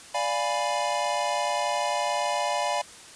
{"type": "chord", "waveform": "square", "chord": "D diminished seventh", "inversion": "none", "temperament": "equal", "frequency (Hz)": [587.3, 698.5, 830.6, 987.8], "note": ["D5", "F5", "Ab5", "Cb6"], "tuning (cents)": [0, 0, 0, 0], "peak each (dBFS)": -31, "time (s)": [0.14, 2.82], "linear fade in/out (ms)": 10, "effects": ["white hiss -46 dBFS RMS until 3.15 s", "resampled to 22050 Hz"]}